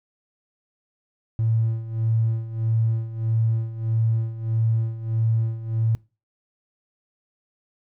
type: tone with tremolo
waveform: triangle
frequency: 112.7 Hz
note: A2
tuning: 42 cents sharp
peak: -13 dBFS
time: 1.39-5.95 s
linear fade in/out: 0 ms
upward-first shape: sine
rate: 1.6 Hz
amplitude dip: 85%
effects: noise-tail reverb RT60 0.3 s tail -26 dB re dry + tanh soft clip ceiling -15 dBFS